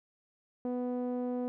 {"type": "tone with low-pass filter", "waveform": "sawtooth", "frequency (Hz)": 247.8, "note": "B3", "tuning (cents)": 6, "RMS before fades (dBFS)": -34, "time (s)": [0.65, 1.48], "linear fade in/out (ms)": 0, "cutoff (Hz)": 560, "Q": 1.5, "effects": []}